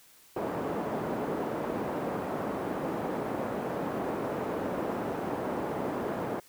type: band-pass noise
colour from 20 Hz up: pink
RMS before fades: -33 dBFS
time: 0.36-6.4 s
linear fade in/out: 5 ms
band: 240 to 840 Hz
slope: 12 dB/octave
effects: white hiss -58 dBFS RMS until 6.48 s